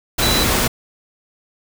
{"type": "tone in noise", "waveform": "sine", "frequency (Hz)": 3965, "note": "B7", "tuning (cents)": 6, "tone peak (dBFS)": -19, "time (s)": [0.22, 0.44], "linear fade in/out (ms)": 10, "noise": "pink", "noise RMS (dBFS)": -17, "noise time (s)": [0.18, 0.68], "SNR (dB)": -5, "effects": []}